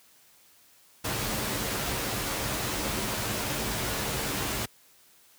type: noise with comb filter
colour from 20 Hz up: pink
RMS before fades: -30 dBFS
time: 1.04-4.66 s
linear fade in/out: 10 ms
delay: 12 ms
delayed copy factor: -0.5
effects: white hiss -59 dBFS RMS until 5.38 s + high-pass 60 Hz 12 dB/octave